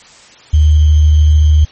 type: tone with sample-and-hold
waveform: sine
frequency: 76 Hz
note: D#2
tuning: 40 cents flat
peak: -4 dBFS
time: 0.53-1.65 s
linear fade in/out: 10 ms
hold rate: 3150 Hz
effects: white hiss -40 dBFS RMS until 1.71 s + MP3 32 kbps